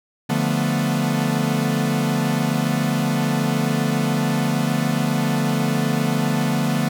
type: chord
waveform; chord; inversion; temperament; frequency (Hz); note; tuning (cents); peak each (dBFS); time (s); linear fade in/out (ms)
45% pulse; B half-diminished seventh; first; equal; 146.83 / 174.61 / 220 / 246.9; D3 / F3 / A3 / B3; 0 / 0 / 0 / 0; -23 / -25 / -24 / -24; 0.29-6.89; 10
effects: none